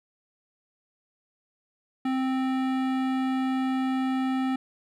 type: tone with hard clipping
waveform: sine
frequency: 261.6 Hz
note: C4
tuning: in tune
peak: -26 dBFS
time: 2.05-4.56 s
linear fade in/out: 5 ms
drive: 17 dB
effects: none